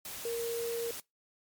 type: tone in noise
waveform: sine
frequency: 466.2 Hz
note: A#4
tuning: in tune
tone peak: -32 dBFS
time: 0.25-0.91 s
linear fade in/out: 2 ms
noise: white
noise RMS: -42 dBFS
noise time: 0.05-1 s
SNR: +7 dB
effects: noise-tail reverb RT60 0.2 s tail -24 dB re dry + MP3 96 kbps